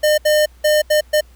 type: tone bursts at uneven times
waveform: square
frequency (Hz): 606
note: D#5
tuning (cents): -46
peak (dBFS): -12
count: 5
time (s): 0.03-0.18 / 0.25-0.46 / 0.64-0.82 / 0.9-1.01 / 1.13-1.21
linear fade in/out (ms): 10
effects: added 60 Hz sine -43 dBFS peak until 1.35 s + pink hiss -54 dBFS RMS until 1.35 s